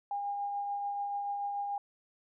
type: tone with tremolo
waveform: sine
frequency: 809 Hz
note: G#5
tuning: 46 cents flat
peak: -31 dBFS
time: 0.11-1.78 s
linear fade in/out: 2 ms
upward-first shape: triangle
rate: 6.9 Hz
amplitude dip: 30%
effects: none